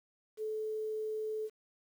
sine tone with quantisation, 433.5 Hz, A4, 26 cents flat, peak -34 dBFS, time 0.37-1.5 s, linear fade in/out 50 ms, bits 10, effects none

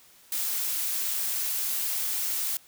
blue noise, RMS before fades -29 dBFS, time 0.32-2.57 s, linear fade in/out 2 ms, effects white hiss -56 dBFS RMS until 2.67 s

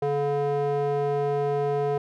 square tone with band-pass filter, 143 Hz, D3, 46 cents flat, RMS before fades -25 dBFS, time 0.02-1.98 s, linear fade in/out 5 ms, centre 540 Hz, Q 3.6, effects none

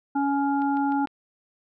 harmonic tone, 280 Hz, C#4, 18 cents sharp, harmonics 1 / 3 / 5, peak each -23 / -25 / -35 dBFS, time 0.15-1.06 s, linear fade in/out 10 ms
click train, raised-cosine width 0.3 ms, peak -30 dBFS, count 4, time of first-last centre 0.62-1.072 s, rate 6.63 Hz
effects none

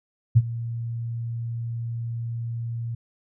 sine tone with ADSR envelope, 116.54 Hz, A#2, in tune, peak -9 dBFS, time 0.35-2.95 s, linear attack 20 ms, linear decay 43 ms, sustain -18 dB, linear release 6 ms, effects none

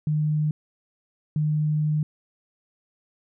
sine tone pair in turn, 152.1 / 152.1 Hz, D#3 / D#3, -39 / -39 cents, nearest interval unison, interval 0 cents, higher neither, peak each -20 dBFS, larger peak neither, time 0.07-0.51 / 1.36-2.03 s, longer second, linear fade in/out 2 ms, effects none

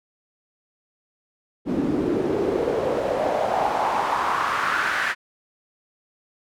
pink noise with band-pass filter sweep, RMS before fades -23 dBFS, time 1.65-5.15 s, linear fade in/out 50 ms, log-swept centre 260 to 1700 Hz, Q 3.4, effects none

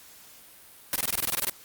white noise bursts, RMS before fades -26 dBFS, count 12, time 0.93-1.497 s, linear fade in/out 0 ms, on 28 ms, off 21 ms, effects white hiss -51 dBFS RMS until 1.64 s + Opus 48 kbps

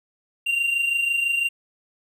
triangle tone pair together, 2748 / 2774 Hz, F7 / F7, -29 / -12 cents, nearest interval unison, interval 17 cents, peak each -27 / -19 dBFS, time 0.46-1.49 s, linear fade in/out 10 ms, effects none

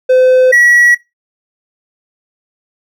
triangle tone pair in turn, 512 / 1927.7 Hz, C5 / B6, -38 / -42 cents, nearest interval octave + major seventh, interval 2296 cents, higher second, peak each -3 dBFS, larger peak neither, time 0.09-0.52 / 0.52-0.95 s, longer neither, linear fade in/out 10 ms, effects noise-tail reverb RT60 0.2 s tail -18 dB re dry

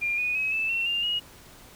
sine tone with pitch steps, 2400 / 2475 / 2552 / 2631 / 2713 / 2797 / 2884 Hz, D7 / D#7 / D#7 / E7 / E7 / F7 / F#7, +37 / -10 / +43 / -4 / +49 / +2 / -45 cents, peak -24 dBFS, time 0.01-1.2 s, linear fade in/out 20 ms, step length 170 ms, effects pink hiss -50 dBFS RMS until 1.75 s

